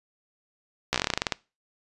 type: slowing click train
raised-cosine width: 0.2 ms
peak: -6 dBFS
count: 14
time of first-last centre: 0.93-1.322 s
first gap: 14 ms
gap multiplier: 1.12
effects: noise-tail reverb RT60 0.3 s tail -23 dB re dry + resampled to 24000 Hz